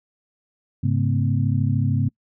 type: tone cluster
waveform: sine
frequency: 103.9 / 137 / 221.2 / 255.6 Hz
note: G#2 / C#3 / A3 / C4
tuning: +1 / -20 / +9 / -40 cents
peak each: -21 / -21 / -28 / -28 dBFS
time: 0.83-2.09 s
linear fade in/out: 10 ms
effects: noise-tail reverb RT60 0.1 s tail -26 dB re dry